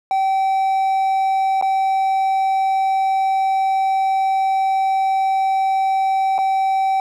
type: tone with dropouts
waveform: triangle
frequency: 771 Hz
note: G5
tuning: 29 cents flat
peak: -13 dBFS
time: 0.11-7 s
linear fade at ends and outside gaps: 1 ms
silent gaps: 1.613-1.624 / 6.381-6.387 s
effects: none